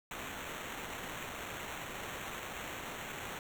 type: noise with sample-and-hold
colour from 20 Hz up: white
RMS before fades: -43 dBFS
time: 0.11-3.39 s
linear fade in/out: 2 ms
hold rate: 4900 Hz
effects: none